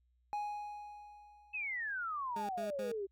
triangle tone with exponential decay, 830.6 Hz, G#5, in tune, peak -32 dBFS, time 0.33-2.08 s, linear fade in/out 0 ms, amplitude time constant 380 ms
sine exponential sweep, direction down, 2637 to 379.5 Hz, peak -36 dBFS, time 1.53-3.07 s, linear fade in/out 20 ms
20% pulse tone bursts, 206.1 Hz, G#3, 13 cents flat, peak -37 dBFS, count 3, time 2.36-2.918 s, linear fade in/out 2 ms, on 130 ms, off 84 ms
effects added 61 Hz sine -70 dBFS peak until 3.11 s

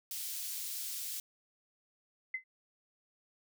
white high-pass noise, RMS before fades -40 dBFS, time 0.11-1.2 s, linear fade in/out 2 ms, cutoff 3700 Hz, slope 12 dB/octave
sine tone with exponential decay, 2049 Hz, C7, 37 cents flat, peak -30 dBFS, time 2.34-2.44 s, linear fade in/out 5 ms, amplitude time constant 21 ms
effects none

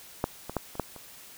clicks, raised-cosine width 1 ms, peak -11 / -21 / -13 / -28 / -13 / -29 dBFS, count 6, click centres 0.241 / 0.496 / 0.567 / 0.754 / 0.797 / 0.963 s, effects white hiss -49 dBFS RMS until 1.37 s

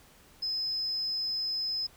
sine tone, 5100 Hz, D#8, 42 cents sharp, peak -28 dBFS, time 0.42-1.87 s, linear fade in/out 10 ms, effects tanh soft clip ceiling -26 dBFS + pink hiss -58 dBFS RMS until 1.96 s

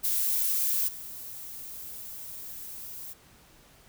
violet noise with level steps, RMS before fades -27 / -41 dBFS, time 0.03-3.14 s, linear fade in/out 20 ms, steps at 0.87 s, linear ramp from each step 20 ms, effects pink hiss -57 dBFS RMS until 3.88 s

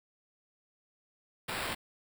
white noise with sample-and-hold, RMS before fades -36 dBFS, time 1.48-1.75 s, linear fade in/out 10 ms, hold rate 6300 Hz, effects none

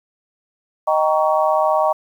sine chord, Eb dominant seventh, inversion none, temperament just, 622.3 / 777.8 / 933.4 / 1120.1 Hz, Eb5 / G5 / Bb5 / Db6, 0 / -14 / +2 / +18 cents, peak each -17 / -20 / -21 / -21 dBFS, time 0.87-1.93 s, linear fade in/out 10 ms, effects 8-bit

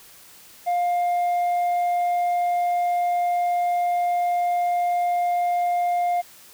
sine tone with tanh clipping, 705 Hz, F5, 16 cents sharp, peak -20 dBFS, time 0.66-6.22 s, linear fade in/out 20 ms, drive 3 dB, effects white hiss -48 dBFS RMS until 6.53 s

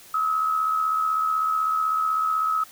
sine tone with amplitude modulation, 1284 Hz, E6, 46 cents flat, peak -18 dBFS, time 0.14-2.64 s, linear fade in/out 5 ms, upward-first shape sine, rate 76 Hz, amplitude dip 50%, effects white hiss -48 dBFS RMS until 2.71 s

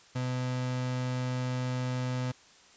35% pulse tone, 126.5 Hz, B2, 42 cents sharp, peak -28 dBFS, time 0.15-2.32 s, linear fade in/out 10 ms, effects white hiss -57 dBFS RMS until 2.76 s + resampled to 16000 Hz

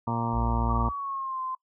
harmonic tone, 116.54 Hz, A#2, in tune, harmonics 1 / 2 / 3 / 4 / 5 / 6 / 7 / 8 / 9 / 10, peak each -31 / -31 / -40 / -41 / -42 / -39 / -40 / -31 / -41 / -37 dBFS, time 0.07-0.89 s, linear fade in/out 5 ms
sine tone, 57.6 Hz, A#1, 20 cents flat, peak -26 dBFS, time 0.32-0.92 s, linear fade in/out 50 ms
sine tone with pitch glide, 1145 to 1037.9 Hz, D6 to C6, -44 to -14 cents, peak -30 dBFS, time 0.69-1.55 s, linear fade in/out 5 ms, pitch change -170 cents, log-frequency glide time 0.87-1.41 s
effects noise-tail reverb RT60 0.1 s tail -20 dB re dry

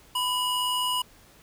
square tone pair together, 998.8 / 2896 Hz, B5 / F#7, +19 / -38 cents, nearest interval octave + tritone, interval 1843 cents, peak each -28 dBFS, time 0.15-1.02 s, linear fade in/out 5 ms, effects pink hiss -55 dBFS RMS until 1.42 s

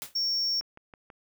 white noise with exponential decay, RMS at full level -33 dBFS, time 0.02-0.16 s, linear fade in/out 0 ms, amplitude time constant 30 ms
triangle tone, 5490 Hz, F8, 31 cents flat, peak -24 dBFS, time 0.15-0.61 s, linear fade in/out 10 ms
click train, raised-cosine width 0.5 ms, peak -32 dBFS, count 4, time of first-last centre 0.61-1.102 s, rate 6.1 Hz
effects none

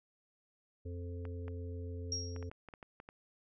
harmonic tone, 87.31 Hz, F2, in tune, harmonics 1 / 3 / 5 / 6, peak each -40 / -50 / -49 / -57 dBFS, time 0.85-2.5 s, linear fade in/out 10 ms
clicks, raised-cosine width 0.5 ms, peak -34 dBFS, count 10, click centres 1.253 / 1.481 / 2.363 / 2.427 / 2.515 / 2.687 / 2.738 / 2.828 / 3.001 / 3.089 s
sine tone with exponential decay, 5600 Hz, F8, 4 cents sharp, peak -32 dBFS, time 2.12-2.49 s, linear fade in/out 2 ms, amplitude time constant 80 ms
effects none

